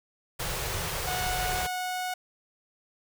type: band-stop noise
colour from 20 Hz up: pink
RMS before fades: -32 dBFS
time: 0.39-1.67 s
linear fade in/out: 10 ms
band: 180 to 360 Hz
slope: 48 dB/octave
type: tone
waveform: sawtooth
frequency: 733 Hz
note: F#5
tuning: 16 cents flat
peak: -26 dBFS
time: 1.07-2.14 s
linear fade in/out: 5 ms
effects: none